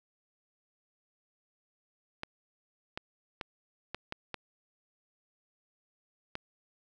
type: clicks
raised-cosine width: 0.3 ms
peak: -20 dBFS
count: 7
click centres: 2.234 / 2.975 / 3.412 / 3.946 / 4.124 / 4.343 / 6.354 s
effects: none